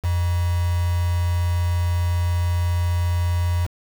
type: tone with quantisation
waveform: sine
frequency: 87.31 Hz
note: F2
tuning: in tune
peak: -18 dBFS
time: 0.03-3.67 s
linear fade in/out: 20 ms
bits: 5
effects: none